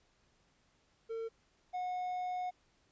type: tone pair in turn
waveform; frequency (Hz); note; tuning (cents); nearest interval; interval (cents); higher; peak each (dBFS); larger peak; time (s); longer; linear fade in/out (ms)
triangle; 452.9 / 727.7; A#4 / F#5; -50 / -29; minor sixth; 821; second; -35 / -33; second; 1.09-1.29 / 1.73-2.51; second; 20
effects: pink hiss -72 dBFS RMS until 2.91 s + resampled to 16000 Hz